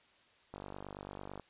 click train, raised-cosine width 1 ms, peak -30 dBFS, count 43, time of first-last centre 0.54-1.397 s, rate 49 Hz, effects white hiss -66 dBFS RMS until 1.49 s + resampled to 8000 Hz

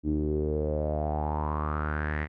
sawtooth tone with low-pass filter sweep, 75.7 Hz, D#2, 47 cents flat, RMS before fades -29 dBFS, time 0.03-2.28 s, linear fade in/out 50 ms, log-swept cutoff 290 to 2000 Hz, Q 6.6, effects none

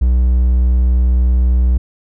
triangle tone, 61.8 Hz, B1, 2 cents sharp, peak -7 dBFS, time 0.01-1.78 s, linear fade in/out 10 ms, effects none

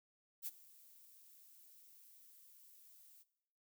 violet noise with ADSR envelope, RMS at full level -41 dBFS, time 0.42-3.24 s, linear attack 49 ms, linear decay 31 ms, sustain -22 dB, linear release 26 ms, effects noise-tail reverb RT60 0.8 s tail -18 dB re dry

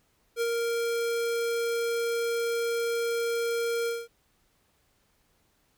square tone with ADSR envelope, 466.2 Hz, A#4, in tune, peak -25 dBFS, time 0.36-4.08 s, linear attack 53 ms, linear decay 42 ms, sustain -2 dB, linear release 210 ms, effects pink hiss -69 dBFS RMS until 5.77 s

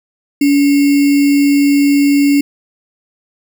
sine tone with sample-and-hold, 284 Hz, C#4, 42 cents sharp, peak -7 dBFS, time 0.41-2.41 s, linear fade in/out 5 ms, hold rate 2450 Hz, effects none

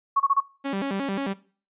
sine tone bursts, 1108.7 Hz, C#6, in tune, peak -16 dBFS, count 4, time 0.16-0.405 s, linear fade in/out 10 ms, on 41 ms, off 27 ms
sawtooth tone with vibrato, 232.4 Hz, A#3, 5 cents flat, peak -22 dBFS, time 0.64-1.34 s, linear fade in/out 20 ms, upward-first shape square, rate 5.6 Hz, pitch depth 300 cents each way
effects noise-tail reverb RT60 0.4 s tail -19 dB re dry + resampled to 8000 Hz

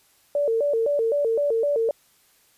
sine tone with vibrato, 512 Hz, C5, 38 cents flat, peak -19 dBFS, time 0.35-1.91 s, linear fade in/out 2 ms, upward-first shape square, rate 3.9 Hz, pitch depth 210 cents each way, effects white hiss -60 dBFS RMS until 2.57 s + resampled to 32000 Hz

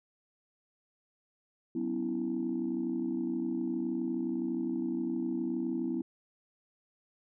sine tone cluster, 187.9 / 249.7 / 281.9 / 329.1 Hz, F#3 / B3 / C#4 / E4, +27 / +19 / +29 / -3 cents, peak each -40 / -33 / -40 / -33 dBFS, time 1.75-6.02 s, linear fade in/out 5 ms, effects tanh soft clip ceiling -23 dBFS

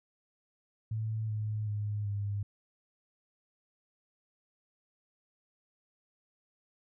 sine tone with pitch steps, 110 / 107.12 / 104.31 / 101.57 Hz, A2 / A2 / G#2 / G#2, 0 / -46 / +8 / -38 cents, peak -31 dBFS, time 0.91-2.43 s, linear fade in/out 5 ms, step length 380 ms, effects none

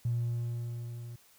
triangle tone with level ramp, 118.6 Hz, A#2, 30 cents sharp, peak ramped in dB -23 to -39 dBFS, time 0.05-1.16 s, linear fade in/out 5 ms, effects tanh soft clip ceiling -25 dBFS + white hiss -62 dBFS RMS until 1.38 s

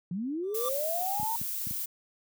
sine linear sweep, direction up, 164.81 to 932.3 Hz, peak -30 dBFS, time 0.11-1.36 s, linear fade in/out 2 ms
square tone with exponential growth, 1174.7 Hz, D6, in tune, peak -31 dBFS, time 0.43-0.69 s, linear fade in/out 5 ms, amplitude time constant 55 ms
violet noise, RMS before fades -34 dBFS, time 0.54-1.86 s, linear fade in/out 10 ms
clicks, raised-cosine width 5 ms, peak -26 dBFS, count 5, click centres 1.198 / 1.23 / 1.415 / 1.67 / 1.709 s
effects high-pass 100 Hz 12 dB/octave

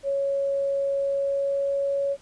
sine tone with pitch glide, 554.4 to 557.9 Hz, C#5 to C#5, 0 to +11 cents, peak -22 dBFS, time 0.03-2.17 s, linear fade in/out 50 ms, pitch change +11 cents, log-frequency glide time 0.94-2.04 s, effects pink hiss -55 dBFS RMS until 2.21 s + resampled to 22050 Hz

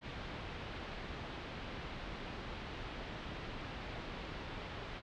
pink low-pass noise, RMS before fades -45 dBFS, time 0.01-5.02 s, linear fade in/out 50 ms, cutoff 3800 Hz, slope 24 dB/octave, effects none

